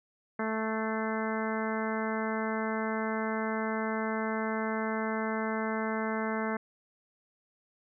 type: harmonic tone with a mistuned harmonic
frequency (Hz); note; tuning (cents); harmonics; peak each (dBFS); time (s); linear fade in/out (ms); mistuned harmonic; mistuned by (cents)
220; A3; 0; 1 / 2 / 3 / 4 / 5 / 6 / 7 / 8 / 9; -33 / -36 / -38 / -39 / -40 / -41 / -41 / -42 / -43; 0.39-6.57; 5; 9; +68
effects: none